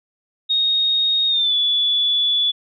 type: tone with pitch glide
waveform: sine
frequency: 3729 to 3439 Hz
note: A#7 to A7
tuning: 0 to -40 cents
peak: -15 dBFS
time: 0.49-2.52 s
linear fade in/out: 20 ms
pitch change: -140 cents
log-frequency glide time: 1.28-1.55 s
effects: none